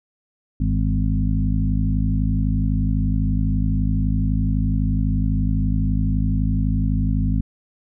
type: harmonic tone with a mistuned harmonic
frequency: 51.91 Hz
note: G#1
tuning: in tune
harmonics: 1 / 2 / 3 / 4 / 5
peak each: -20 / -23 / -25 / -26 / -27 dBFS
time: 0.6-7.41 s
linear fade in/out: 5 ms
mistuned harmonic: 3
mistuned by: +47 cents
effects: none